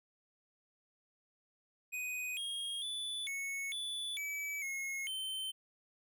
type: tone with pitch steps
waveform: square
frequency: 2496 / 3257 / 3475 / 2205 / 3466 / 2295 / 2168 / 3090 Hz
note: D#7 / G#7 / A7 / C#7 / A7 / D7 / C#7 / G7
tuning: +5 / -34 / -22 / -10 / -27 / -40 / -39 / -26 cents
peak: -38 dBFS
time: 1.92-5.52 s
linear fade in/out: 20 ms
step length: 450 ms
effects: none